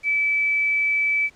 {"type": "tone with quantisation", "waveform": "sine", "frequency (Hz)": 2306, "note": "D7", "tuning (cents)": -32, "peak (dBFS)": -18, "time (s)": [0.03, 1.3], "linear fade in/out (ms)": 50, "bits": 8, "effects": ["pink hiss -55 dBFS RMS until 1.35 s", "low-pass 7000 Hz 12 dB/octave"]}